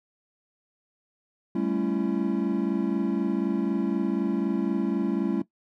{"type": "chord", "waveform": "triangle", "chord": "A dominant seventh", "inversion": "third", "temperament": "equal with one note detuned", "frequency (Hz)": [196, 220, 277.2, 336], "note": ["G3", "A3", "C#4", "E4"], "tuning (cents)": [0, 0, 0, 33], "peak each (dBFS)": -27, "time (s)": [1.55, 5.42], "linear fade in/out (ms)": 5, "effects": ["noise-tail reverb RT60 0.1 s tail -18 dB re dry"]}